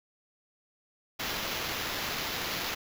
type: noise with sample-and-hold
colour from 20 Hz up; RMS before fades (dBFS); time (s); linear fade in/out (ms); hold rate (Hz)
blue; -34; 1.19-2.75; 10; 8820
effects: none